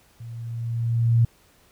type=tone with level ramp; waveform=sine; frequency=116.4 Hz; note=A#2; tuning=2 cents flat; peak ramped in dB=-35 to -13 dBFS; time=0.2-1.25 s; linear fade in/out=5 ms; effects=pink hiss -58 dBFS RMS until 1.71 s